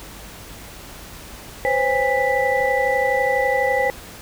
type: tone cluster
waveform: sine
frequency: 506 / 538 / 814 / 1975 Hz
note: B4 / C5 / G#5 / B6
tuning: +42 / +48 / -35 / 0 cents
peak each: -22 dBFS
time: 1.65-3.9 s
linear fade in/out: 0 ms
effects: added 50 Hz sine -45 dBFS peak until 4.21 s + pink hiss -39 dBFS RMS until 4.21 s